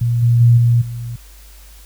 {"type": "tone with level steps", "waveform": "sine", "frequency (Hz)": 118.6, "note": "A#2", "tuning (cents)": 30, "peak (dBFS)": [-13, -9, -6, -9, -23], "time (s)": [0.01, 1.16], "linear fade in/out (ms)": 5, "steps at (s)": [0.22, 0.4, 0.57, 0.81], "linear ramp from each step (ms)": 10, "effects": ["added 50 Hz sine -39 dBFS peak until 1.85 s", "white hiss -46 dBFS RMS until 1.85 s"]}